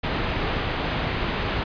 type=low-pass noise; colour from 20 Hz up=pink; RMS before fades=-26 dBFS; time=0.03-1.64 s; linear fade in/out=10 ms; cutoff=3600 Hz; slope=24 dB/octave; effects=resampled to 11025 Hz